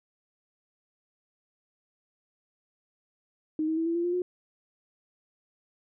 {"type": "tone with pitch steps", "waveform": "sine", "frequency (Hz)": [311.1, 318.7, 326.6, 334.6, 342.8, 351.2, 359.8], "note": ["D#4", "D#4", "E4", "E4", "F4", "F4", "F#4"], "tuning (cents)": [0, 42, -16, 26, -32, 10, -48], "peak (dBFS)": -25, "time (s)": [3.59, 4.22], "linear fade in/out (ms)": 2, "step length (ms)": 90, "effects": []}